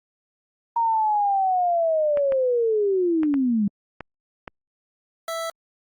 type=linear sweep; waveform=sine; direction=down; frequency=936 to 195.3 Hz; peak=-18 dBFS; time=0.76-3.68 s; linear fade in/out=5 ms
type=clicks; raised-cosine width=0.5 ms; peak=-18 dBFS; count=6; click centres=2.173 / 2.322 / 3.233 / 3.341 / 4.007 / 4.478 s
type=tone; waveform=25% pulse; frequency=659.3 Hz; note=E5; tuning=in tune; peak=-23 dBFS; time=5.28-5.5 s; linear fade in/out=2 ms
effects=Opus 24 kbps